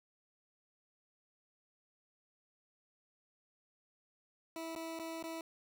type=tone with dropouts; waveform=20% pulse; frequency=326.9 Hz; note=E4; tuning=14 cents flat; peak=-36 dBFS; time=4.56-5.41 s; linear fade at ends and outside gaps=1 ms; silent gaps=4.751-4.761 / 4.991-4.997 / 5.227-5.239 s; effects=none